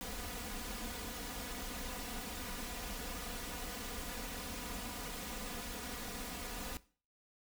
pink noise with comb filter, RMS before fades -43 dBFS, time 0.01-6.77 s, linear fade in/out 0 ms, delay 4.1 ms, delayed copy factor +0.85, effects noise-tail reverb RT60 0.4 s tail -18 dB re dry

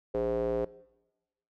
square tone with band-pass filter, 57.7 Hz, A#1, 17 cents flat, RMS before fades -30 dBFS, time 0.14-0.65 s, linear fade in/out 5 ms, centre 470 Hz, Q 8.9, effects noise-tail reverb RT60 1.0 s tail -20 dB re dry

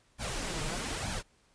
pink noise with flanger, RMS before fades -35 dBFS, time 0.18-1.23 s, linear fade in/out 50 ms, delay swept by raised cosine 1.2 to 6.5 ms, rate 1.1 Hz, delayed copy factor +0.65, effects pink hiss -67 dBFS RMS until 1.54 s + resampled to 22050 Hz

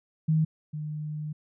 sine tone pair in turn, 157.5 / 151.88 Hz, D#3 / D#3, +21 / -41 cents, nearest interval minor second, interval 62 cents, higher first, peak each -20 / -31 dBFS, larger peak first, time 0.28-0.45 / 0.73-1.33 s, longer second, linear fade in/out 10 ms, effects none

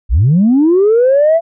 sine linear sweep, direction up, 43.65 to 680 Hz, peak -5 dBFS, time 0.09-1.41 s, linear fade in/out 50 ms, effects tanh soft clip ceiling -3 dBFS

